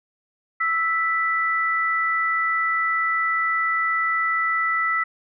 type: tone pair together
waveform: sine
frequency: 1318.5 / 1975.5 Hz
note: E6 / B6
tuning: 0 / 0 cents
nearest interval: perfect fifth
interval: 700 cents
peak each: -22 dBFS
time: 0.6-5.04 s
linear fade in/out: 10 ms
effects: none